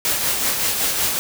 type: noise with tremolo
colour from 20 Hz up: white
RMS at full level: -19 dBFS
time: 0.05-1.19 s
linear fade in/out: 0 ms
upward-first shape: sine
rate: 5.3 Hz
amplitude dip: 40%
effects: none